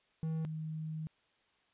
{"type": "tone pair in turn", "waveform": ["triangle", "sine"], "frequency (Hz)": [160, 157.16], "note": ["D#3", "D#3"], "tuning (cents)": [49, 18], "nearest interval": "unison", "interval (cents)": 31, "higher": "first", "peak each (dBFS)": [-31, -37], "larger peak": "first", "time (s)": [[0.23, 0.45], [0.45, 1.07]], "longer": "second", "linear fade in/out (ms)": 0, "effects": ["white hiss -72 dBFS RMS until 1.73 s", "resampled to 8000 Hz"]}